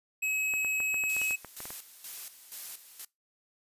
square tone, 2561 Hz, D#7, 49 cents sharp, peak -29 dBFS, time 0.22-1.36 s, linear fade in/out 10 ms
clicks, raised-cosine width 0.5 ms, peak -27 dBFS, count 12, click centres 0.538 / 0.647 / 0.803 / 0.943 / 1.038 / 1.166 / 1.216 / 1.309 / 1.447 / 1.604 / 1.655 / 1.705 s
blue noise with tremolo, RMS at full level -40 dBFS, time 1.09-3.05 s, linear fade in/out 5 ms, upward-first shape square, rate 2.1 Hz, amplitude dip 70%
sawtooth tone with exponential decay, 2928 Hz, F#7, 19 cents flat, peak -36 dBFS, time 1.21-1.39 s, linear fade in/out 2 ms, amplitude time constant 38 ms
effects noise-tail reverb RT60 0.2 s tail -23 dB re dry + resampled to 32000 Hz

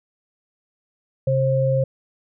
sine tone pair together, 133.1 / 532.4 Hz, C3 / C5, +30 / +30 cents, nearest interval 2 octaves, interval 2400 cents, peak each -19 dBFS, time 1.27-1.84 s, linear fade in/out 5 ms, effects none

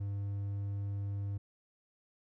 triangle tone, 100.2 Hz, G2, 38 cents sharp, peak -32 dBFS, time 0-1.38 s, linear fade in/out 10 ms, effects none

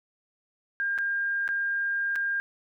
sine tone with dropouts, 1606 Hz, G6, 41 cents sharp, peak -25 dBFS, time 0.8-2.4 s, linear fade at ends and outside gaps 0 ms, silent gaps 0.979-0.986 / 1.478-1.489 / 2.156-2.16 s, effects none

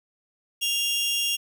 sawtooth tone pair together, 2794 / 3311 Hz, F7 / G#7, 0 / -6 cents, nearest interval minor third, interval 294 cents, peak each -21 / -26 dBFS, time 0.61-1.37 s, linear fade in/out 20 ms, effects none

